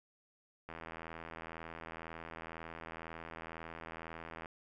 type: click train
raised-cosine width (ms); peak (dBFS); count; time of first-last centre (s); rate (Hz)
0.5; -30; 310; 0.69-4.458; 82
effects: none